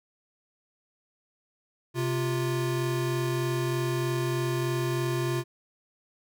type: tone pair together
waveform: square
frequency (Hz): 130.81 / 349.2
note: C3 / F4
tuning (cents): 0 / 0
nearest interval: octave + perfect fourth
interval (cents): 1700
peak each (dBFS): -29 / -30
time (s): 1.94-5.44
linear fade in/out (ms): 50
effects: none